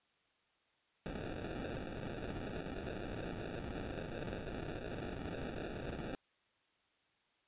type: noise with sample-and-hold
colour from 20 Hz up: white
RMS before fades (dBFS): -43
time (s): 1.06-6.15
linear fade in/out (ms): 0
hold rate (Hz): 1050
effects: white hiss -75 dBFS RMS until 7.47 s + resampled to 8000 Hz